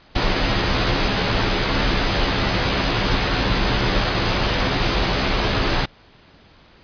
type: noise with comb filter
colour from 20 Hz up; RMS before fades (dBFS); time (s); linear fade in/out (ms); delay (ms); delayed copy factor
pink; -19; 0.15-5.86; 10; 13; -0.55
effects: pink hiss -50 dBFS RMS until 6.83 s + resampled to 11025 Hz